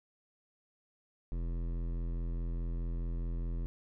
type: tone with hard clipping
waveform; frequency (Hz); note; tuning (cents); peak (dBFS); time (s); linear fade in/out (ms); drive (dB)
sine; 42.39; E1; +49; -35; 1.32-3.66; 0; 15
effects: none